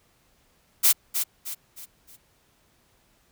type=noise with echo; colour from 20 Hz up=blue; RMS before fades=-17 dBFS; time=0.83-0.93 s; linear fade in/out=20 ms; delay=310 ms; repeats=4; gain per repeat=-8 dB; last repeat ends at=2.17 s; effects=pink hiss -64 dBFS RMS until 3.31 s